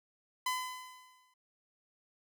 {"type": "tone with exponential decay", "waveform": "sawtooth", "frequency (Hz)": 1013, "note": "B5", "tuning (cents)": 44, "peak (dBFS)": -26, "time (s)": [0.46, 1.34], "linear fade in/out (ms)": 5, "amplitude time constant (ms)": 190, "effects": []}